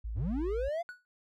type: tone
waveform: sine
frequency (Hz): 55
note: A1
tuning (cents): 0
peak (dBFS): -34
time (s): 0.04-0.69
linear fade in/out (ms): 10
type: linear sweep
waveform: triangle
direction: up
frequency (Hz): 72.7 to 705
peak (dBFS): -29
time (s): 0.15-0.83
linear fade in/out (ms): 20
type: tone with exponential decay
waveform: triangle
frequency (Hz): 1472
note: F#6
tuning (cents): -9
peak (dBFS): -36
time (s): 0.89-1.05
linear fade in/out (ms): 0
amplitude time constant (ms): 33
effects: none